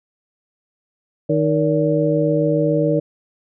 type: harmonic tone with a mistuned harmonic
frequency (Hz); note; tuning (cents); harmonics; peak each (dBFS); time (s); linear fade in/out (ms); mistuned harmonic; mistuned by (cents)
155.3; D#3; -3; 1 / 2 / 3 / 4; -20 / -20 / -20 / -20; 1.29-3; 10; 4; -140
effects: none